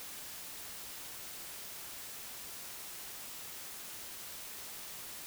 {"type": "silence", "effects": ["white hiss -46 dBFS RMS until 5.26 s"]}